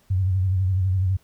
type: tone with vibrato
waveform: sine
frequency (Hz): 93.8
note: F#2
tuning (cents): +24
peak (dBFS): -18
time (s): 0.1-1.17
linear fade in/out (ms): 10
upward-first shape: sine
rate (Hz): 12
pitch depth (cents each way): 65
effects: pink hiss -61 dBFS RMS until 1.23 s